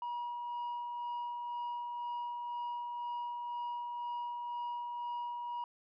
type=tone with tremolo; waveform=sine; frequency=960 Hz; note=B5; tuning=49 cents flat; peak=-33 dBFS; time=0.02-5.64 s; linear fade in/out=2 ms; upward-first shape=sine; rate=2 Hz; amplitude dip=35%; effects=tanh soft clip ceiling -35 dBFS